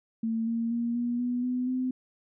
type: tone with pitch steps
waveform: sine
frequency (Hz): 225.6 / 230.3 / 235.2 / 240.1 / 245.2 / 250.3 / 255.6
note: A3 / A#3 / A#3 / B3 / B3 / B3 / C4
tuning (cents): +44 / -21 / +16 / -49 / -12 / +23 / -40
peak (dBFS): -26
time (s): 0.23-1.91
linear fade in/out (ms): 5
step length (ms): 240
effects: none